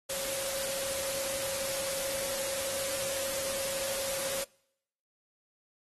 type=tone in noise; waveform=sine; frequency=544 Hz; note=C#5; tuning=33 cents flat; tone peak=-37 dBFS; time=0.09-4.44 s; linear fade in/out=10 ms; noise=white; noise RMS=-35 dBFS; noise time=0.09-4.44 s; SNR=-5 dB; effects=noise-tail reverb RT60 0.8 s tail -26 dB re dry + AAC 32 kbps

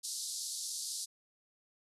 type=band-pass noise; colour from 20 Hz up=pink; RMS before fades=-40 dBFS; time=0.03-1.06 s; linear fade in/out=20 ms; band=4100 to 11000 Hz; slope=48 dB/octave; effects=resampled to 32000 Hz

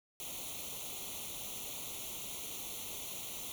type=noise with comb filter; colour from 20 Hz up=white; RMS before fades=-43 dBFS; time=0.2-3.52 s; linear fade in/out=0 ms; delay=0.3 ms; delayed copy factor=+0.9; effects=none

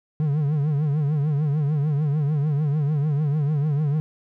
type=tone with vibrato; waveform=triangle; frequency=147.9 Hz; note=D3; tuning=13 cents sharp; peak=-17 dBFS; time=0.2-4 s; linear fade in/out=0 ms; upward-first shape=triangle; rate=6.7 Hz; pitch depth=130 cents each way; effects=none

